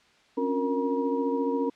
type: tone cluster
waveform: sine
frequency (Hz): 271.5 / 285.9 / 356.2 / 465.6 / 956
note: C#4 / D4 / F4 / A#4 / A#5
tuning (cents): -36 / -46 / +34 / -2 / +43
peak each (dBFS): -28 / -34 / -36 / -28 / -34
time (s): 0.37-1.7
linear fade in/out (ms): 10
effects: white hiss -60 dBFS RMS until 1.75 s + low-pass 4000 Hz 12 dB/octave